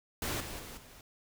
pink noise with level steps, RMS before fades -35 / -42 / -46 / -54 dBFS, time 0.22-1.01 s, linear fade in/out 2 ms, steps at 0.4 / 0.59 / 0.77 s, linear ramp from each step 5 ms, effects none

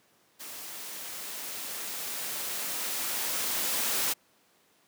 white noise with level ramp, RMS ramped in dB -42 to -28 dBFS, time 0.39-4.14 s, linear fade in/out 20 ms, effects pink hiss -65 dBFS RMS until 4.87 s + high-pass 200 Hz 12 dB/octave

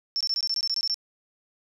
sine tone bursts, 5400 Hz, E8, 41 cents sharp, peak -23 dBFS, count 12, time 0.16-0.943 s, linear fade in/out 0 ms, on 46 ms, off 21 ms, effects none

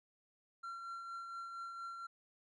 triangle tone with tremolo, 1367 Hz, F6, 37 cents flat, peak -40 dBFS, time 0.63-2.07 s, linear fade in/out 10 ms, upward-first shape triangle, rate 4.3 Hz, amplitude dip 40%, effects resampled to 22050 Hz

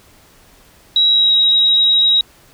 sine tone with pitch glide, 3866 to 3822 Hz, B7 to A#7, -38 to +43 cents, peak -9 dBFS, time 0.96-2.21 s, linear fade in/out 2 ms, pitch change -19 cents, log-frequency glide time 1.09-1.34 s, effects pink hiss -48 dBFS RMS until 2.53 s

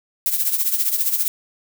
violet noise with tremolo, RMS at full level -17 dBFS, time 0.26-1.28 s, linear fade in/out 0 ms, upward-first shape triangle, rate 15 Hz, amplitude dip 75%, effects none

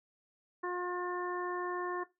harmonic tone, 357.3 Hz, F4, 40 cents sharp, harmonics 1 / 2 / 3 / 4 / 5, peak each -36 / -45 / -38 / -48 / -43 dBFS, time 0.63-2.04 s, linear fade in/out 10 ms, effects noise-tail reverb RT60 0.2 s tail -17 dB re dry

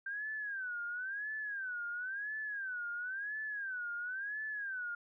sine tone with vibrato, 1568 Hz, G6, in tune, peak -37 dBFS, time 0.06-4.95 s, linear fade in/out 5 ms, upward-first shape sine, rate 0.97 Hz, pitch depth 180 cents each way, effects none

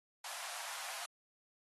pink high-pass noise, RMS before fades -45 dBFS, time 0.24-1.06 s, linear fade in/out 5 ms, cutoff 650 Hz, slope 48 dB/octave, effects AAC 32 kbps

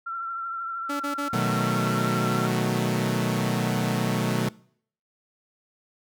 sine tone with vibrato, 1356 Hz, E6, 49 cents sharp, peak -29 dBFS, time 0.06-2.47 s, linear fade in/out 10 ms, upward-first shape sine, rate 13 Hz, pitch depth 32 cents each way
sawtooth tone bursts, 286.4 Hz, D4, 43 cents flat, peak -24 dBFS, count 3, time 0.89-1.288 s, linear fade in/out 10 ms, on 110 ms, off 34 ms
sawtooth chord, B dominant seventh, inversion none, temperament equal, 123.47 / 155.56 / 185 / 220 Hz, B2 / D#3 / F#3 / A3, 0 / 0 / 0 / 0 cents, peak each -24 / -26 / -24 / -25 dBFS, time 1.33-4.49 s, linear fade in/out 5 ms
effects noise-tail reverb RT60 0.6 s tail -23 dB re dry

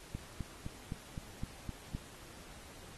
click train, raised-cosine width 5 ms, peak -26 dBFS, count 8, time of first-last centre 0.15-1.949 s, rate 3.89 Hz, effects pink hiss -54 dBFS RMS until 2.97 s + AAC 32 kbps

